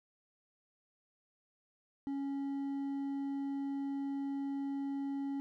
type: tone with hard clipping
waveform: triangle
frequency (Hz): 277.2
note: C#4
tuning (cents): 0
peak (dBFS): -36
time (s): 2.07-5.4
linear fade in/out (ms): 0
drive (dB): 7
effects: none